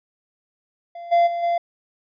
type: tone with level steps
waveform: triangle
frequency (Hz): 688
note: F5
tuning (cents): -26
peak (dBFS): -31 / -11 / -21 / -16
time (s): 0.95-1.58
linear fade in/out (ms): 5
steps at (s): 1.11 / 1.26 / 1.42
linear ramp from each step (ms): 20
effects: resampled to 11025 Hz